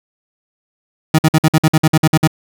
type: tone bursts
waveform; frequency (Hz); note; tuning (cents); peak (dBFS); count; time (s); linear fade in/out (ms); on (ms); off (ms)
30% pulse; 157.5; D#3; +21; -5; 12; 1.14-2.275; 5; 46; 53
effects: none